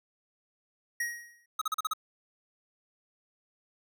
square tone with exponential decay, 1891 Hz, A#6, 24 cents sharp, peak -28 dBFS, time 1-1.46 s, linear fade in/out 5 ms, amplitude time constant 100 ms
square tone bursts, 1271 Hz, D#6, 36 cents sharp, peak -28 dBFS, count 6, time 1.59-1.935 s, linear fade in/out 5 ms, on 25 ms, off 39 ms
effects none

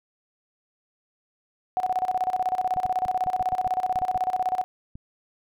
sine tone with tremolo, 740 Hz, F#5, in tune, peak -20 dBFS, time 1.77-4.64 s, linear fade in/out 0 ms, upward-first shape square, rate 16 Hz, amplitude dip 80%
clicks, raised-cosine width 5 ms, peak -28 dBFS, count 11, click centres 2.764 / 2.856 / 3.059 / 3.264 / 3.409 / 3.527 / 3.668 / 3.958 / 4.017 / 4.158 / 4.955 s
effects none

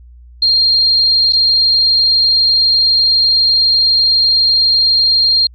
sine tone with dropouts, 4208 Hz, C8, 9 cents sharp, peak -8 dBFS, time 0.42-5.47 s, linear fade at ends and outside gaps 5 ms, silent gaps 1.325-1.331 s, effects added 60 Hz sine -36 dBFS peak until 5.54 s + AAC 64 kbps

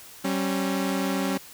sawtooth tone pair together, 192.6 / 272.4 Hz, G3 / C#4, -30 / -30 cents, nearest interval tritone, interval 600 cents, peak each -23 dBFS, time 0.24-1.38 s, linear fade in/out 10 ms, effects white hiss -46 dBFS RMS until 1.53 s

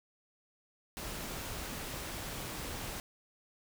pink noise, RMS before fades -41 dBFS, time 0.97-3 s, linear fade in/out 0 ms, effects none

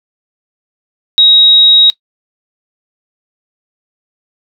sine tone, 3800 Hz, A#7, 33 cents sharp, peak -3 dBFS, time 1.18-1.9 s, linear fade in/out 0 ms, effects noise-tail reverb RT60 0.1 s tail -19 dB re dry

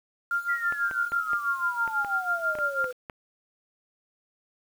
sine tone with tremolo, 1396.9 Hz, F6, in tune, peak -22 dBFS, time 0.31-2.91 s, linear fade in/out 2 ms, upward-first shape sine, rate 6.1 Hz, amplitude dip 85%
sine exponential sweep, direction down, 1995 to 493.9 Hz, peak -32 dBFS, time 0.48-2.93 s, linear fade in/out 20 ms
clicks, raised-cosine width 0.5 ms, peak -22 dBFS, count 10, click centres 0.724 / 0.912 / 1.12 / 1.333 / 1.877 / 2.047 / 2.553 / 2.587 / 2.843 / 3.098 s
effects 8-bit

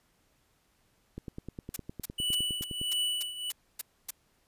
click train, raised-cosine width 3 ms, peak -26 dBFS, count 17, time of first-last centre 1.18-2.814 s, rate 9.79 Hz
blue noise bursts, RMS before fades -33 dBFS, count 9, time 1.74-4.107 s, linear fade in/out 5 ms, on 23 ms, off 270 ms
square tone with tremolo, 2962 Hz, F#7, 1 cent sharp, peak -27 dBFS, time 2.18-3.51 s, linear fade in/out 10 ms, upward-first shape triangle, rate 1.5 Hz, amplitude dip 80%
effects pink hiss -70 dBFS RMS until 4.47 s + resampled to 32000 Hz

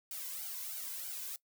blue noise with flanger, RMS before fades -42 dBFS, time 0.11-1.36 s, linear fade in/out 2 ms, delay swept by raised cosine 1.3 to 2.01 ms, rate 3.1 Hz, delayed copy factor +1, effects noise-tail reverb RT60 0.1 s tail -20 dB re dry

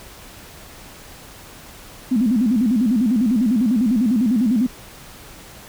sine tone with vibrato, 233.1 Hz, A#3, in tune, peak -14 dBFS, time 2.11-4.67 s, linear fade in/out 10 ms, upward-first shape square, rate 10 Hz, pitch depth 160 cents each way, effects pink hiss -41 dBFS RMS until 5.68 s

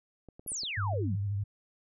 clicks, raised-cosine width 2 ms, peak -35 dBFS, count 6, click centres 0.287 / 0.395 / 0.463 / 0.519 / 0.634 / 0.934 s
sine exponential sweep, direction down, 11860 to 150 Hz, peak -33 dBFS, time 0.47-1.16 s, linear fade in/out 10 ms
sine tone with vibrato, 100.8 Hz, G2, 49 cents sharp, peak -29 dBFS, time 0.77-1.44 s, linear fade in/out 10 ms, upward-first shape sine, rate 13 Hz, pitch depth 50 cents each way
effects none

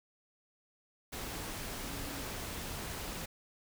sine tone in noise, 277.3 Hz, C#4, 1 cent sharp, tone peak -48 dBFS, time 1.82-2.23 s, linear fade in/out 10 ms, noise pink, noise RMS -41 dBFS, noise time 1.12-3.26 s, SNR -10 dB, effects none

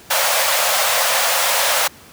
pink high-pass noise, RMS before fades -17 dBFS, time 0.1-1.88 s, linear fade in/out 10 ms, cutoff 510 Hz, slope 96 dB/octave, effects pink hiss -43 dBFS RMS until 2.12 s + high-pass 80 Hz 12 dB/octave

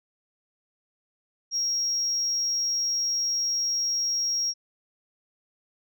sine tone, 5600 Hz, F8, 4 cents sharp, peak -22 dBFS, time 1.51-4.54 s, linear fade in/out 50 ms, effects tanh soft clip ceiling -21 dBFS

